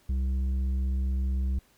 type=tone with tanh clipping; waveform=sine; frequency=65.41 Hz; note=C2; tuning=in tune; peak=-26 dBFS; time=0.09-1.59 s; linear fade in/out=5 ms; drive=7 dB; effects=pink hiss -63 dBFS RMS until 1.77 s